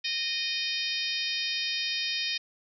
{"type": "harmonic tone", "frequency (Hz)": 617, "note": "D#5", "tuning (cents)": -15, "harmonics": [3, 4, 5, 6, 7, 8, 9], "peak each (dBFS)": [-39, -34, -36, -34, -38, -35, -39], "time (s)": [0.04, 2.38], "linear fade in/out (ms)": 10, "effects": []}